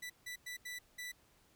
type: tone bursts at uneven times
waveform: sawtooth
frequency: 1975.5 Hz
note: B6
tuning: in tune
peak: -39 dBFS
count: 5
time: 0.02-0.1 / 0.26-0.36 / 0.46-0.57 / 0.65-0.79 / 0.98-1.12 s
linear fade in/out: 10 ms
effects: pink hiss -69 dBFS RMS until 1.55 s